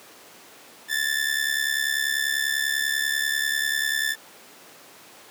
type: ring-modulated tone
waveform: sawtooth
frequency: 1760 Hz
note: A6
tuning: in tune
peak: -16 dBFS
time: 0.88-4.16 s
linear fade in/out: 50 ms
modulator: 35.1 Hz
effects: pink hiss -47 dBFS RMS until 5.3 s + high-pass 300 Hz 12 dB/octave